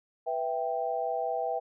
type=chord; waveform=sine; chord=E minor; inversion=second; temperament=equal; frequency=493.9 / 659.3 / 784 Hz; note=B4 / E5 / G5; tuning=0 / 0 / 0 cents; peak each=-34 / -32 / -32 dBFS; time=0.26-1.6 s; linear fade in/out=20 ms; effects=none